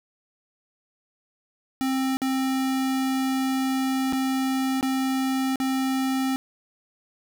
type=tone with dropouts; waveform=square; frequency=264.2 Hz; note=C4; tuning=17 cents sharp; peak=-23 dBFS; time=1.81-6.36 s; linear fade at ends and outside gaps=0 ms; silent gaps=2.17-2.218 / 4.125-4.132 / 4.81-4.828 / 5.558-5.601 s; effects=none